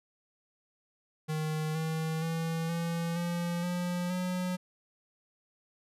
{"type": "tone with pitch steps", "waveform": "square", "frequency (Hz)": [155.56, 159.66, 163.86, 168.18, 172.6, 177.15, 181.81], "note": ["D#3", "D#3", "E3", "E3", "F3", "F3", "F#3"], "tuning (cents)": [0, 45, -10, 35, -20, 25, -30], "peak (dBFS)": -31, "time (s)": [1.28, 4.57], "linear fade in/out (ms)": 20, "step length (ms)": 470, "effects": ["resampled to 32000 Hz"]}